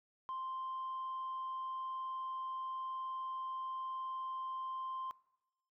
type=tone; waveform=sine; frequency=1046.5 Hz; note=C6; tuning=in tune; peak=-37 dBFS; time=0.29-5.11 s; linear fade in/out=0 ms; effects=noise-tail reverb RT60 0.9 s tail -22 dB re dry + tanh soft clip ceiling -36 dBFS